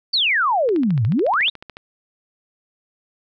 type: exponential two-way sweep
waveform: sine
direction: down then up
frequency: 4703 to 100 to 3950 Hz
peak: -15 dBFS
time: 0.13-1.5 s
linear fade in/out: 10 ms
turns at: 1.05 s
type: click train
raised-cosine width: 0.3 ms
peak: -20 dBFS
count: 16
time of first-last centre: 0.69-1.769 s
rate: 13.9 Hz
effects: none